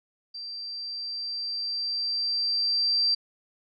sine tone with level ramp, 4699 Hz, D8, in tune, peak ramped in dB -35 to -20 dBFS, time 0.34-3.15 s, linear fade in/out 10 ms, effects none

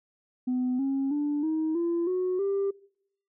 sine tone with pitch steps, 252 / 271.7 / 292.8 / 315.7 / 340.3 / 366.8 / 395.4 Hz, B3 / C#4 / D4 / D#4 / F4 / F#4 / G4, +35 / -35 / -5 / +25 / -45 / -15 / +15 cents, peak -23 dBFS, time 0.47-2.71 s, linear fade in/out 10 ms, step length 320 ms, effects noise-tail reverb RT60 0.7 s tail -24 dB re dry + tanh soft clip ceiling -22 dBFS

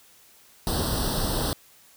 pink noise with comb filter, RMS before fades -26 dBFS, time 0.67-1.53 s, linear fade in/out 0 ms, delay 0.22 ms, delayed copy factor +1, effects white hiss -55 dBFS RMS until 1.96 s

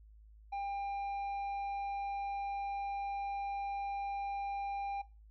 sine tone with tanh clipping, 798 Hz, G5, 31 cents sharp, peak -37 dBFS, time 0.52-5.02 s, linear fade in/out 10 ms, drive 6 dB, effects noise-tail reverb RT60 0.3 s tail -19 dB re dry + added 53 Hz sine -55 dBFS peak until 5.3 s

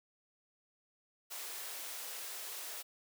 white high-pass noise, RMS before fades -44 dBFS, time 1.3-2.83 s, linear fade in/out 20 ms, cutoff 380 Hz, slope 24 dB/octave, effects none

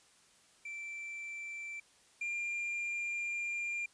triangle tone pair in turn, 2339 / 2395 Hz, D7 / D7, -8 / +33 cents, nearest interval unison, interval 41 cents, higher second, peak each -39 / -33 dBFS, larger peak second, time 0.65-1.8 / 2.21-3.86 s, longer second, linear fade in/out 5 ms, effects white hiss -65 dBFS RMS until 3.93 s + resampled to 22050 Hz

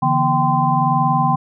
sine tone cluster, 144.9 / 166 / 241.4 / 779 / 1031 Hz, D3 / E3 / B3 / G5 / C6, -23 / +12 / -39 / -11 / -26 cents, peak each -20 / -22 / -23 / -18 / -18 dBFS, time 0.02-1.36 s, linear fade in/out 10 ms, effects none

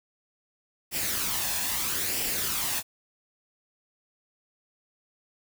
white noise with flanger, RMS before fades -29 dBFS, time 0.91-2.83 s, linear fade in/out 50 ms, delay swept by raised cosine 0.38 to 1.18 ms, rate 0.77 Hz, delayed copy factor +0.5, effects none

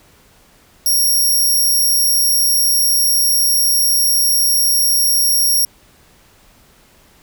5% pulse tone, 5588 Hz, F8, in tune, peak -6 dBFS, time 0.86-5.65 s, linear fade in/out 2 ms, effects pink hiss -50 dBFS RMS until 7.22 s

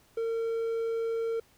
triangle tone, 456.1 Hz, A#4, 38 cents flat, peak -26 dBFS, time 0.17-1.4 s, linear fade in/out 5 ms, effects pink hiss -63 dBFS RMS until 1.57 s

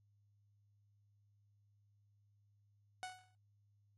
sawtooth tone with exponential decay, 740 Hz, F#5, in tune, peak -37 dBFS, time 3.03-3.35 s, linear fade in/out 0 ms, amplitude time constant 68 ms, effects added 102 Hz sine -70 dBFS peak until 3.97 s + AAC 32 kbps

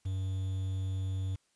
triangle tone with quantisation, 95 Hz, F#2, 46 cents sharp, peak -29 dBFS, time 0.05-1.36 s, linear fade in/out 10 ms, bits 9, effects white hiss -73 dBFS RMS until 1.55 s + resampled to 22050 Hz

